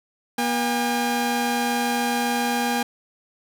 sawtooth tone pair together, 240.2 / 808 Hz, B3 / G#5, -48 / -48 cents, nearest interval octave + major sixth, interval 2100 cents, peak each -20 dBFS, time 0.38-2.83 s, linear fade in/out 5 ms, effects none

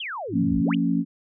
sine exponential two-way sweep, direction down then up, 3393 to 51 to 3393 Hz, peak -29 dBFS, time 0-0.75 s, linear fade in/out 5 ms, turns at 0.58 s
sine tone, 107.7 Hz, A2, 37 cents flat, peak -32 dBFS, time 0.28-0.59 s, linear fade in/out 50 ms
sine chord, Bb minor, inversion second, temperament equal with one note detuned, 174.61 / 228.3 / 277.2 Hz, F3 / Bb3 / Db4, 0 / -36 / 0 cents, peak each -24 / -25 / -23 dBFS, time 0.32-1.05 s, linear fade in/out 50 ms
effects none

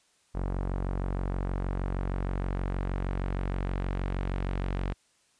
sawtooth tone with low-pass filter sweep, 46.38 Hz, F#1, 5 cents sharp, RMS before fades -31 dBFS, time 0.34-4.94 s, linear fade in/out 20 ms, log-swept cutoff 1100 to 2800 Hz, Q 0.88, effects white hiss -67 dBFS RMS until 5.39 s + resampled to 22050 Hz

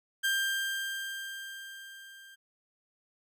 30% pulse tone with level ramp, 1587 Hz, G6, 21 cents sharp, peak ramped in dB -23 to -48 dBFS, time 0.23-2.36 s, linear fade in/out 20 ms, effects none

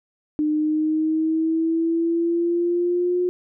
sine exponential sweep, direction up, 302 to 360 Hz, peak -18 dBFS, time 0.39-3.29 s, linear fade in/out 0 ms, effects none

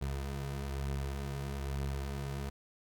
25% pulse beating tone pair, 68.7 / 69.8 Hz, C#2 / C#2, -15 / +13 cents, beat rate 1.1 Hz, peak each -32 / -40 dBFS, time 0.01-2.5 s, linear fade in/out 10 ms, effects none

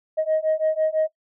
sine beating tone pair, 625 / 631 Hz, D#5 / D#5, +8 / +24 cents, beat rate 6 Hz, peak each -21 / -21 dBFS, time 0.17-1.08 s, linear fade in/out 20 ms, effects noise-tail reverb RT60 0.1 s tail -19 dB re dry + tanh soft clip ceiling -14 dBFS

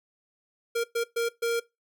square tone bursts at uneven times, 466.2 Hz, A#4, in tune, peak -25 dBFS, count 4, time 0.75-0.84 / 0.95-1.04 / 1.16-1.29 / 1.42-1.6 s, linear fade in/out 10 ms, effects noise-tail reverb RT60 0.2 s tail -20 dB re dry

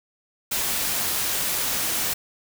white noise, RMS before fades -25 dBFS, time 0.51-2.14 s, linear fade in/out 10 ms, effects none

